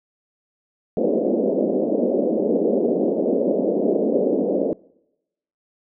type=band-pass noise; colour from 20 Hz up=white; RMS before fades=-20 dBFS; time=0.97-4.73 s; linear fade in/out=2 ms; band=200 to 570 Hz; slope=48 dB/octave; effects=noise-tail reverb RT60 0.9 s tail -24 dB re dry